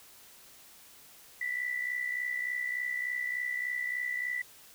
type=tone with amplitude modulation; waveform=sine; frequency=1975.5 Hz; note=B6; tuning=in tune; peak=-28 dBFS; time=1.41-4.42 s; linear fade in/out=5 ms; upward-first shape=sine; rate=63.4 Hz; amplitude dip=65%; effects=white hiss -55 dBFS RMS until 4.74 s